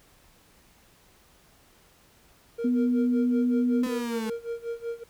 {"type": "tone with tremolo", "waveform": "triangle", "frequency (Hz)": 466.2, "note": "A#4", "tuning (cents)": 0, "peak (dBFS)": -26, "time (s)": [2.58, 5.04], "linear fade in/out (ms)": 10, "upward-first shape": "sine", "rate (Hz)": 5.3, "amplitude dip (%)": 90}
{"type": "tone", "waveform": "sine", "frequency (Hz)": 246.9, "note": "B3", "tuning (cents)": 0, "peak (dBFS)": -21, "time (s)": [2.64, 3.87], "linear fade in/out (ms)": 10}
{"type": "linear sweep", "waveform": "35% pulse", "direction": "down", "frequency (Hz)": [256.5, 215.9], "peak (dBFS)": -27, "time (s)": [3.83, 4.3], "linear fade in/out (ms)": 5}
{"effects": ["pink hiss -59 dBFS RMS until 5.09 s"]}